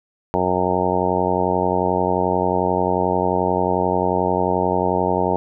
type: harmonic tone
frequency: 91.3 Hz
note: F#2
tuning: 23 cents flat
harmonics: 1 / 2 / 3 / 4 / 5 / 6 / 7 / 8 / 9 / 10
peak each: -30 / -26 / -28 / -25 / -24 / -27 / -25 / -28 / -25 / -24 dBFS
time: 0.34-5.36 s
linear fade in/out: 0 ms
effects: none